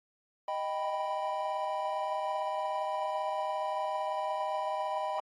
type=chord; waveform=triangle; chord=Eb augmented; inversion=none; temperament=equal; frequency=622.3 / 784 / 987.8 Hz; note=Eb5 / G5 / B5; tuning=0 / 0 / 0 cents; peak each=-34 dBFS; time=0.48-5.2 s; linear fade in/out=2 ms; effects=AAC 32 kbps